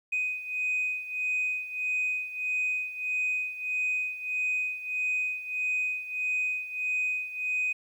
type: beating tone pair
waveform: sine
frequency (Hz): 2500 / 2501.6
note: D#7 / D#7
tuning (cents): +8 / +9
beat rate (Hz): 1.6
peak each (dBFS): -28 / -32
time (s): 0.12-7.73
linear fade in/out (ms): 10
effects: tanh soft clip ceiling -22 dBFS + 10-bit